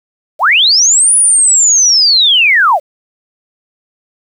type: linear two-way sweep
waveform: sine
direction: up then down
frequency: 519 to 9920 to 519 Hz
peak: -5 dBFS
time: 0.39-2.8 s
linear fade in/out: 50 ms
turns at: 1.15 s
effects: 7-bit